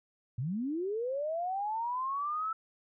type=linear sweep; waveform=sine; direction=up; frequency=110.2 to 1327 Hz; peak=-31 dBFS; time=0.38-2.53 s; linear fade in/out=5 ms; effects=none